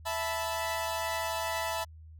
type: chord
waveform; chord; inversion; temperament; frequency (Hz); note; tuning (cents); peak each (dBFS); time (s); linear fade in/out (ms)
sawtooth; E suspended fourth; none; equal with one note detuned; 659.3 / 875.9 / 987.8; E5 / A5 / B5; 0 / -8 / 0; -31 / -32 / -32; 0.05-1.85; 20
effects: added 79 Hz sine -47 dBFS peak until 2.19 s